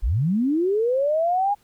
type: linear sweep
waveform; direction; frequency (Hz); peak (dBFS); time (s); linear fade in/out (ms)
sine; up; 36.01 to 830.6; -18; 0.02-1.55; 20
effects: pink hiss -61 dBFS RMS until 1.63 s